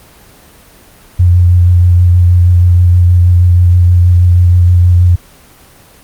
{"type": "tone with vibrato", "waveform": "sine", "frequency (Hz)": 88.5, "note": "F2", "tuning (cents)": 23, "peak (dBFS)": -3, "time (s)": [1.19, 5.16], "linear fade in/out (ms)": 10, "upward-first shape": "sine", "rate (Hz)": 6.3, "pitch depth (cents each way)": 19, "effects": ["pink hiss -40 dBFS RMS until 6.03 s", "Opus 24 kbps"]}